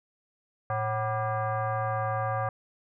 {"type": "tone with frequency modulation", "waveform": "sine", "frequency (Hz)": 320.3, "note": "E4", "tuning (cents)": -50, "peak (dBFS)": -26, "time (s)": [0.7, 2.49], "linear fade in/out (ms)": 2, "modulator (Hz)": 433, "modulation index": 2.4, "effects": []}